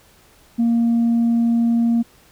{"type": "tone", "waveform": "sine", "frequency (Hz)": 233.1, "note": "A#3", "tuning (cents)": 0, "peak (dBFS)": -12, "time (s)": [0.58, 2.03], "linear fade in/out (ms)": 20, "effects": ["tanh soft clip ceiling -12 dBFS", "pink hiss -52 dBFS RMS until 2.31 s"]}